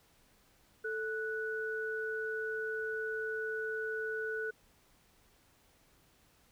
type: tone pair together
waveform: sine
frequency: 440 / 1478.7 Hz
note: A4 / F#6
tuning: 0 / -1 cents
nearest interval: octave + major sixth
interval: 2099 cents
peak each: -37 / -37 dBFS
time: 0.84-4.51 s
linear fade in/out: 10 ms
effects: pink hiss -67 dBFS RMS until 6.51 s